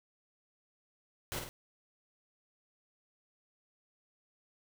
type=noise with echo; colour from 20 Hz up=pink; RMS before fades=-38 dBFS; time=1.32-1.39 s; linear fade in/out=0 ms; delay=50 ms; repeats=2; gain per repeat=-5 dB; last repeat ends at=1.49 s; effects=none